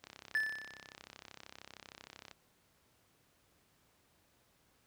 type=click train; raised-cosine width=0.2 ms; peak=-31 dBFS; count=76; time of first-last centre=0.04-2.313 s; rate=33 Hz
type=tone with exponential decay; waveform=triangle; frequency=1748 Hz; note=A6; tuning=12 cents flat; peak=-26 dBFS; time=0.35-0.95 s; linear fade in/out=0 ms; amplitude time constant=130 ms
effects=pink hiss -71 dBFS RMS until 4.86 s + high-pass 60 Hz 12 dB/octave